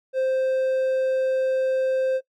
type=tone; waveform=triangle; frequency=523.3 Hz; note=C5; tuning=in tune; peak=-18 dBFS; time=0.13-2.21 s; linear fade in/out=50 ms; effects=noise-tail reverb RT60 0.1 s tail -19 dB re dry